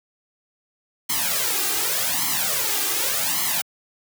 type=noise with flanger; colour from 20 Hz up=white; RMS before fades=-23 dBFS; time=1.09-3.62 s; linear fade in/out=10 ms; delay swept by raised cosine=0.95 to 2.55 ms; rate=0.86 Hz; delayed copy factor=+0.95; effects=high-pass 150 Hz 12 dB/octave